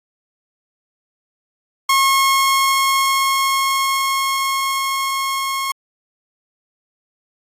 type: tone with level ramp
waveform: sawtooth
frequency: 1084 Hz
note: C#6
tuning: 39 cents flat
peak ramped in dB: -8 to -16 dBFS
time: 1.89-5.72 s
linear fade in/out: 5 ms
effects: AAC 48 kbps